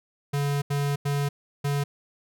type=tone bursts at uneven times; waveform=square; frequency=142.5 Hz; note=C#3; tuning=48 cents sharp; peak=-24 dBFS; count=4; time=0.33-0.62 / 0.7-0.96 / 1.05-1.29 / 1.64-1.84 s; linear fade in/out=10 ms; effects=none